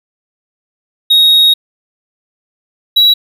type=tone pair in turn; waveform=triangle; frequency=3763 / 3893 Hz; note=A#7 / B7; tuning=+16 / -26 cents; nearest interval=minor second; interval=58 cents; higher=second; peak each=-3 dBFS; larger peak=neither; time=1.1-1.54 / 2.96-3.14 s; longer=first; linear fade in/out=10 ms; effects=none